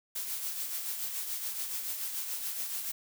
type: noise with tremolo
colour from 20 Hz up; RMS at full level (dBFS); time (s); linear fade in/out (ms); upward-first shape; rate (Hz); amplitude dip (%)
blue; -34; 0.15-2.92; 10; triangle; 7; 50
effects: none